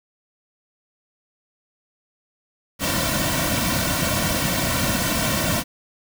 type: noise with comb filter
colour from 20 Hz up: pink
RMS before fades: -22 dBFS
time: 2.79-5.64 s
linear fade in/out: 50 ms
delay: 2.4 ms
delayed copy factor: -0.85
effects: none